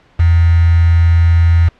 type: tone with quantisation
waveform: sine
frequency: 84 Hz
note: E2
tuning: 33 cents sharp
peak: -6 dBFS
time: 0.19-1.69 s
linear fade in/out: 10 ms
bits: 4
effects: pink hiss -49 dBFS RMS until 1.79 s + low-pass 3000 Hz 12 dB/octave